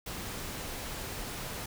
pink noise, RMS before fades -39 dBFS, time 0.06-1.66 s, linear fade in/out 5 ms, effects none

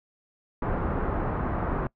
pink low-pass noise, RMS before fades -28 dBFS, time 0.62-1.87 s, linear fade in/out 2 ms, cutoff 1400 Hz, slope 24 dB/octave, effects noise-tail reverb RT60 0.1 s tail -23 dB re dry

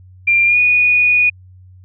sine tone with pitch glide, 2383 to 2463 Hz, D7 to D#7, +25 to -18 cents, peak -9 dBFS, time 0.27-1.3 s, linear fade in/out 10 ms, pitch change +57 cents, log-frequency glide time 0.46-0.58 s, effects added 92 Hz sine -39 dBFS peak until 1.84 s

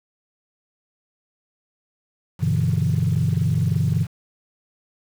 sine chord, E minor seventh, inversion first, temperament equal with one note detuned, 98 / 123.47 / 146.83 / 167.11 Hz, G2 / B2 / D3 / E3, 0 / 0 / 0 / +24 cents, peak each -22 dBFS, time 2.39-4.07 s, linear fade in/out 50 ms, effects tanh soft clip ceiling -11 dBFS + 7-bit

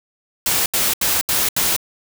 white noise bursts, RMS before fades -18 dBFS, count 5, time 0.46-1.764 s, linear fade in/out 2 ms, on 200 ms, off 76 ms, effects none

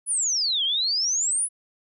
sine exponential two-way sweep, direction down then up, 10360 to 3091 to 10360 Hz, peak -21 dBFS, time 0.06-1.49 s, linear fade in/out 50 ms, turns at 0.64 s, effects none

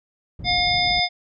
white low-pass noise, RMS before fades -34 dBFS, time 0.39-1 s, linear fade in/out 2 ms, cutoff 130 Hz, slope 12 dB/octave
harmonic tone, 715 Hz, F5, 41 cents sharp, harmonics 1 / 3 / 5 / 7, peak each -23 / -23 / -23 / -23 dBFS, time 0.44-1.09 s, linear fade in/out 50 ms
effects none

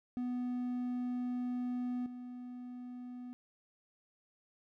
triangle tone with level steps, 247.4 Hz, B3, 3 cents sharp, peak -32 / -41 dBFS, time 0.17-3.33 s, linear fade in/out 0 ms, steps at 2.06 s, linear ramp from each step 2 ms, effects none

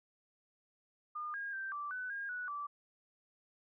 sine tone with pitch steps, 1213 / 1626 / 1566 / 1168 / 1502 / 1621 / 1474 / 1162 Hz, D#6 / G#6 / G6 / D6 / F#6 / G#6 / F#6 / D6, -44 / -37 / -2 / -10 / +26 / -42 / -7 / -19 cents, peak -38 dBFS, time 1.15-2.67 s, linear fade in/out 10 ms, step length 190 ms, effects none

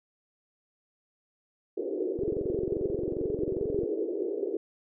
white band-pass noise, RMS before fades -31 dBFS, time 1.77-4.57 s, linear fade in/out 5 ms, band 340 to 440 Hz, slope 48 dB/octave
click train, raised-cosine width 3 ms, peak -23 dBFS, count 38, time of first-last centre 2.19-3.834 s, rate 22.5 Hz
effects none

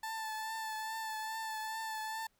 30% pulse tone with vibrato, 880 Hz, A5, in tune, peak -35 dBFS, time 0.03-2.27 s, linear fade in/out 5 ms, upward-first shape triangle, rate 2.4 Hz, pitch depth 28 cents each way, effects pink hiss -75 dBFS RMS until 2.39 s

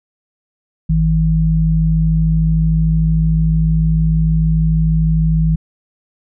sine tone pair together, 53.33 / 159.8 Hz, G#1 / D#3, +47 / +47 cents, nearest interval octave + perfect fifth, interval 1900 cents, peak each -15 / -12 dBFS, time 0.89-5.56 s, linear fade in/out 10 ms, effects none

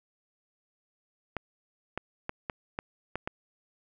clicks, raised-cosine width 0.5 ms, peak -17 dBFS, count 7, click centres 1.367 / 1.976 / 2.294 / 2.498 / 2.789 / 3.156 / 3.275 s, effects none

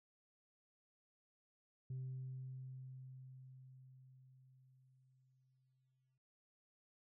sine tone with exponential decay, 130 Hz, C3, 11 cents flat, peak -40 dBFS, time 1.9-6.18 s, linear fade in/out 5 ms, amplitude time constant 930 ms, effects noise-tail reverb RT60 0.1 s tail -19 dB re dry + tanh soft clip ceiling -40 dBFS

